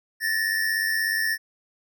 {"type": "tone pair together", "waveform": "square", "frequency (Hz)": [1757.3, 1854], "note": ["A6", "A#6"], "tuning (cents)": [-3, -10], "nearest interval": "minor second", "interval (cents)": 93, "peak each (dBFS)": [-25, -27], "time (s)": [0.2, 1.38], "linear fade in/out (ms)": 50, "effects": []}